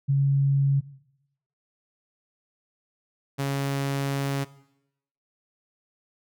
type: tone pair in turn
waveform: sine / sawtooth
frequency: 138.59 / 138.59 Hz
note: C#3 / C#3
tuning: 0 / 0 cents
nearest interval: unison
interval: 0 cents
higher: neither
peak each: -18 / -21 dBFS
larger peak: first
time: 0.08-0.81 / 3.38-4.45 s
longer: second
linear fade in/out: 20 ms
effects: noise-tail reverb RT60 0.8 s tail -18 dB re dry